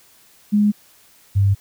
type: tone pair in turn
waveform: sine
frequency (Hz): 207.7 / 99.02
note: G#3 / G2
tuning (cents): 0 / +18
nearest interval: octave + minor second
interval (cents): 1282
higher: first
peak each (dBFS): -12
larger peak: neither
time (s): 0.52-0.72 / 1.35-1.55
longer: neither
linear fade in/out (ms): 20
effects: white hiss -52 dBFS RMS until 1.6 s